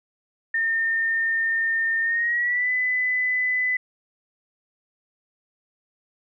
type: tone with pitch glide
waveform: sine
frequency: 1817 to 2004 Hz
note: A#6 to B6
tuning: -45 to +25 cents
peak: -20 dBFS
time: 0.54-3.77 s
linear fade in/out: 5 ms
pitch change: +170 cents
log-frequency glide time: 2.02-2.71 s
effects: none